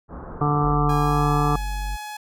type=low-pass noise; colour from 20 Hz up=pink; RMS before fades=-36 dBFS; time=0.08-0.78 s; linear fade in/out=50 ms; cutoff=1400 Hz; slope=48 dB/octave
type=harmonic tone; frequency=146.83 Hz; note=D3; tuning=in tune; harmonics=1 / 2 / 3 / 5 / 6 / 7 / 8 / 9; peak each=-21 / -27 / -28 / -27 / -30 / -34 / -24 / -35 dBFS; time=0.41-1.56 s; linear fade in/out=2 ms
type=tone; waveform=triangle; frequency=48.11 Hz; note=G1; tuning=32 cents flat; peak=-23 dBFS; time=0.62-1.97 s; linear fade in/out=20 ms
type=tone with pitch glide; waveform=sawtooth; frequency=820 to 844 Hz; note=G#5 to G#5; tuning=-22 to +28 cents; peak=-28 dBFS; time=0.89-2.17 s; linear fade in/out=5 ms; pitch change=+50 cents; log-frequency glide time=1.03-1.29 s
effects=none